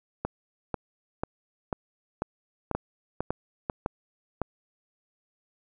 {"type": "two click trains", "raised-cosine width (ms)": 1, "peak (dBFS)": [-14, -13], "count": [8, 4], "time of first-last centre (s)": [[0.25, 3.698], [2.75, 4.417]], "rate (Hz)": [2.03, 1.8], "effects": []}